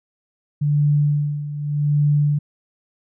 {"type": "tone with tremolo", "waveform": "sine", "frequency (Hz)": 146.7, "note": "D3", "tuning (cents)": -2, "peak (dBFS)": -13, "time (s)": [0.61, 2.39], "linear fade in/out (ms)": 10, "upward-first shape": "sine", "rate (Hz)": 0.84, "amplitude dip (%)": 75, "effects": []}